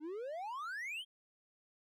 triangle exponential sweep, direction up, 290 to 3268 Hz, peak -38 dBFS, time 0-1.05 s, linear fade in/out 50 ms, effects none

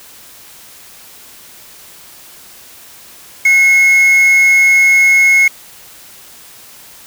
triangle tone with quantisation, 2172 Hz, C#7, 36 cents flat, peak -4 dBFS, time 3.45-5.48 s, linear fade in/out 5 ms, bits 4, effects white hiss -38 dBFS RMS until 7.06 s

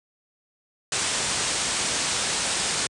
white low-pass noise, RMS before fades -26 dBFS, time 0.92-2.87 s, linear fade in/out 2 ms, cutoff 9300 Hz, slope 96 dB/octave, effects high-pass 60 Hz 12 dB/octave

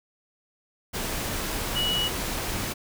sine tone in noise, 2929 Hz, F#7, 18 cents flat, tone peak -24 dBFS, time 1.75-2.09 s, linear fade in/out 20 ms, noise pink, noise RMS -30 dBFS, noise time 0.93-2.74 s, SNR +3 dB, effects none

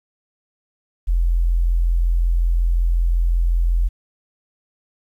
sine tone, 42.73 Hz, F1, 37 cents flat, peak -14 dBFS, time 1.07-3.89 s, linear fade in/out 20 ms, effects 9-bit

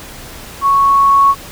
sine tone with level ramp, 1108 Hz, C#6, 1 cent flat, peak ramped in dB -8 to -5 dBFS, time 0.61-1.35 s, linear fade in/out 50 ms, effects pink hiss -32 dBFS RMS until 1.51 s

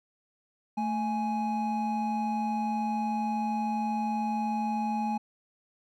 triangle tone pair together, 220.9 / 834 Hz, A3 / G#5, +7 / +7 cents, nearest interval octave + major seventh, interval 2300 cents, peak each -28 dBFS, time 0.77-5.18 s, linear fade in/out 10 ms, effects none

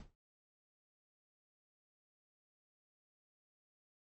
brown noise with exponential decay, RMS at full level -44 dBFS, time 0-0.15 s, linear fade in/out 1 ms, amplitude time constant 32 ms, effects MP3 32 kbps

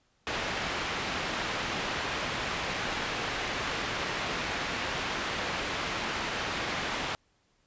white low-pass noise, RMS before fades -33 dBFS, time 0.27-7.15 s, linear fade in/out 0 ms, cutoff 2600 Hz, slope 12 dB/octave, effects pink hiss -70 dBFS RMS until 7.66 s + resampled to 16000 Hz

